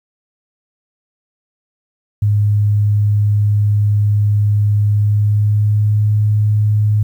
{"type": "tone with pitch glide", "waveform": "sine", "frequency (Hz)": [103.83, 105.64], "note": ["G#2", "G#2"], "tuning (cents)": [0, 30], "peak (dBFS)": -10, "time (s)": [2.22, 7.03], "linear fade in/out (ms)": 5, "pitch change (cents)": 30, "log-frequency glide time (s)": [4.88, 6.1], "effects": ["8-bit"]}